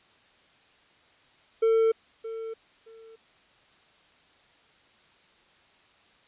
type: tone with echo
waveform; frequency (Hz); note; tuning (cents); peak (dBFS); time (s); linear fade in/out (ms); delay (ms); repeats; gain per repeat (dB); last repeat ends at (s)
triangle; 449.4; A4; +37; -17; 1.62-1.92; 10; 620; 2; -14; 3.16
effects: white hiss -60 dBFS RMS until 6.27 s + resampled to 8000 Hz